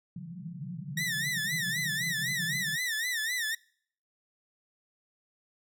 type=band-pass noise; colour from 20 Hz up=pink; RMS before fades=-40 dBFS; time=0.16-2.76 s; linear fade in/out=5 ms; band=130 to 190 Hz; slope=96 dB/octave
type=tone with vibrato; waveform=sawtooth; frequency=1864.7 Hz; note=A#6; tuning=in tune; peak=-26 dBFS; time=0.97-3.55 s; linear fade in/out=5 ms; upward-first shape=sine; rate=3.9 Hz; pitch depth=140 cents each way
effects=noise-tail reverb RT60 0.6 s tail -25 dB re dry